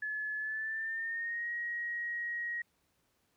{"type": "tone with pitch glide", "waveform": "sine", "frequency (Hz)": [1715, 1892], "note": ["A6", "A#6"], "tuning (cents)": [-45, 25], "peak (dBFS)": -34, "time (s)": [0.02, 2.62], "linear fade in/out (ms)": 5, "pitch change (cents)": 170, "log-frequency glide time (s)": [0.37, 1.5], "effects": ["pink hiss -75 dBFS RMS until 3.36 s", "high-pass 60 Hz 12 dB/octave"]}